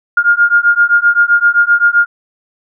sine beating tone pair, 1411 / 1418.7 Hz, F6 / F6, +17 / +27 cents, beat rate 7.7 Hz, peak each -10 dBFS, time 0.17-2.06 s, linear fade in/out 5 ms, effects none

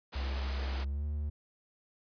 pink high-pass noise, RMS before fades -43 dBFS, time 0.12-0.85 s, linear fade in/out 20 ms, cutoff 290 Hz, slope 12 dB/octave
triangle tone with pitch glide, 66.4 to 74.1 Hz, C2 to D2, +26 to +16 cents, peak -30 dBFS, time 0.15-1.3 s, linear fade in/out 10 ms, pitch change +190 cents, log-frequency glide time 0.78-1.05 s
effects resampled to 11025 Hz

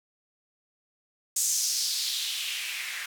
blue noise with band-pass filter sweep, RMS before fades -30 dBFS, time 1.36-3.06 s, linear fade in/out 5 ms, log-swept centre 7300 to 1800 Hz, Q 2.8, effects none

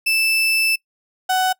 35% pulse tone pair in turn, 2641 / 746.5 Hz, E7 / F#5, +3 / +15 cents, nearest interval octave + minor seventh, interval 2188 cents, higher first, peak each -14 dBFS, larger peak neither, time 0.06-0.76 / 1.29-1.53 s, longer first, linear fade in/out 10 ms, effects noise-tail reverb RT60 0.1 s tail -23 dB re dry

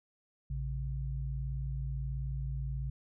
sine tone pair together, 56.97 / 135.5 Hz, A#1 / C#3, -39 / -39 cents, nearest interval octave + minor third, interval 1500 cents, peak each -35 / -37 dBFS, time 0.5-2.9 s, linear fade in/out 5 ms, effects none

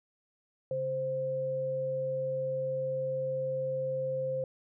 sine tone pair together, 138.94 / 523.3 Hz, C#3 / C5, +4 / 0 cents, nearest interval octave + major seventh, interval 2296 cents, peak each -40 / -30 dBFS, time 0.71-4.44 s, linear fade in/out 2 ms, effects none

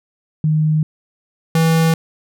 sine / square tone pair in turn, 154.8 / 162.85 Hz, D#3 / E3, -9 / -21 cents, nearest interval minor second, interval 88 cents, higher second, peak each -12 dBFS, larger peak neither, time 0.44-0.83 / 1.55-1.94 s, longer neither, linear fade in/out 2 ms, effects none

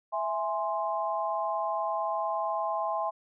sine chord, E augmented, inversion none, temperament equal, 659.3 / 830.6 / 1046.5 Hz, E5 / G#5 / B#5, 0 / 0 / 0 cents, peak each -32 dBFS, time 0.12-3.11 s, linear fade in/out 20 ms, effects none

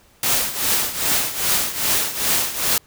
white noise with tremolo, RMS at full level -17 dBFS, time 0.23-2.78 s, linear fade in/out 2 ms, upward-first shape triangle, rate 2.5 Hz, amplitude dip 80%, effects pink hiss -54 dBFS RMS until 2.86 s

